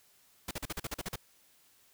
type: noise bursts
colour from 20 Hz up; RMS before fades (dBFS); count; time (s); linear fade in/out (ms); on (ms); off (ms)
pink; -37; 10; 0.48-1.159; 5; 31; 41
effects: white hiss -65 dBFS RMS until 1.93 s